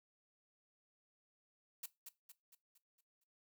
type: noise with echo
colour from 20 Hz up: blue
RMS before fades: -45 dBFS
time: 1.83-1.86 s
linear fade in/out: 5 ms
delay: 230 ms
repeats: 6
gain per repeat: -6 dB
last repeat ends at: 3.24 s
effects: noise-tail reverb RT60 0.2 s tail -17 dB re dry